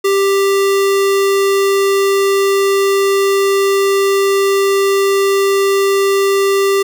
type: tone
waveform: square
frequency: 393.9 Hz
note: G4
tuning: 8 cents sharp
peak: -11 dBFS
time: 0.04-6.83 s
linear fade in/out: 10 ms
effects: none